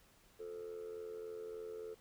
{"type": "tone with amplitude modulation", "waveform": "sine", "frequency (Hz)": 440, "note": "A4", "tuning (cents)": 0, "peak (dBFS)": -38, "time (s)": [0.39, 1.95], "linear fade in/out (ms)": 20, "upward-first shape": "sine", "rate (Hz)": 83.4, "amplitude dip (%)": 80, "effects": ["tanh soft clip ceiling -40 dBFS", "pink hiss -67 dBFS RMS until 2 s"]}